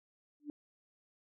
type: tone with exponential growth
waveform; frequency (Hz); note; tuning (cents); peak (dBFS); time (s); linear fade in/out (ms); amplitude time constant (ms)
sine; 294.4; D4; +4; -35; 0.4-0.5; 1; 20
effects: none